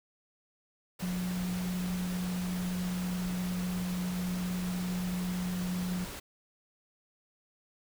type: tone in noise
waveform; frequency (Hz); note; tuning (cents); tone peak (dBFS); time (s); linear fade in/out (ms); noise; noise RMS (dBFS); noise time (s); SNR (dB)
sine; 180.7; F#3; -41; -31; 1.02-6.05; 10; pink; -42; 0.99-6.2; +8
effects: none